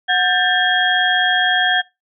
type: tone cluster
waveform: sine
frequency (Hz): 733 / 1589 / 1768 / 3270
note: F#5 / G6 / A6 / G#7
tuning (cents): -16 / +23 / +8 / -28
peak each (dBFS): -19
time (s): 0.08-1.82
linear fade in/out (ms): 20
effects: noise-tail reverb RT60 0.2 s tail -20 dB re dry